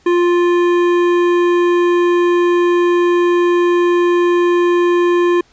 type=tone with hard clipping; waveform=sine; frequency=350 Hz; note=F4; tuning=4 cents sharp; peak=-12 dBFS; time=0.06-5.41 s; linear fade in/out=5 ms; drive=13 dB; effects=pink hiss -52 dBFS RMS until 5.52 s + resampled to 16000 Hz